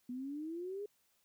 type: exponential sweep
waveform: sine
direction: up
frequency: 242.2 to 420 Hz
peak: -39 dBFS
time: 0.09-0.86 s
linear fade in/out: 5 ms
effects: white hiss -75 dBFS RMS until 1.24 s